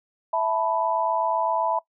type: chord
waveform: sine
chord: E suspended fourth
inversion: none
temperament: equal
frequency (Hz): 659.3 / 880 / 987.8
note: E5 / A5 / B5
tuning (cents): 0 / 0 / 0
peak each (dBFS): -25 / -26 / -25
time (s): 0.33-1.79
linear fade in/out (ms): 5
effects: noise-tail reverb RT60 0.1 s tail -20 dB re dry